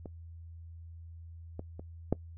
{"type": "clicks", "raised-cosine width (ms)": 2, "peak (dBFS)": [-28, -26, -30, -13], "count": 4, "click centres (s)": [0.058, 1.594, 1.795, 2.126], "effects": ["noise-tail reverb RT60 0.1 s tail -22 dB re dry", "added 83 Hz sine -45 dBFS peak until 2.37 s"]}